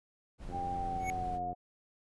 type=noise; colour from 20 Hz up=brown; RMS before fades=-44 dBFS; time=0.38-1.4 s; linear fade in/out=50 ms
type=click train; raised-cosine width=2 ms; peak=-32 dBFS; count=93; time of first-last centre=0.49-1.53 s; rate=88.5 Hz
type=tone with pitch glide; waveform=sine; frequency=792 to 717.9 Hz; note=G5 to F5; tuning=+18 to +48 cents; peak=-34 dBFS; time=0.51-1.55 s; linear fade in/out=50 ms; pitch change=-170 cents; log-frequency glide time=0.73-1.42 s
type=tone with exponential growth; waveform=square; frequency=2217 Hz; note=C#7; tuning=in tune; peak=-34 dBFS; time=0.96-1.1 s; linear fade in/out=0 ms; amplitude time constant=29 ms
effects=resampled to 24000 Hz